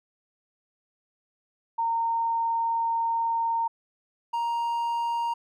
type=tone pair in turn; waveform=sine / triangle; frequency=919 / 936.1 Hz; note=A#5 / A#5; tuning=-25 / +7 cents; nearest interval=unison; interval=32 cents; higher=second; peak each=-23 / -23 dBFS; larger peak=neither; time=1.78-3.68 / 4.33-5.34 s; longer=first; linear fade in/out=10 ms; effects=none